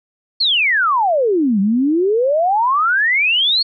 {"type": "exponential two-way sweep", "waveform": "sine", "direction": "down then up", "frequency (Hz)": [4435, 189.5, 4435], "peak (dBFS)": -12, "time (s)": [0.4, 3.63], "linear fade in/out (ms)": 10, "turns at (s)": 1.6, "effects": []}